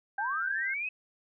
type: tone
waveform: sine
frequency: 1574 Hz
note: G6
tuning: 7 cents sharp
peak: -32 dBFS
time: 0.18-0.74 s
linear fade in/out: 5 ms
type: linear sweep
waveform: sine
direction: up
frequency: 770 to 2586 Hz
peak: -31 dBFS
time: 0.18-0.89 s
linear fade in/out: 5 ms
effects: none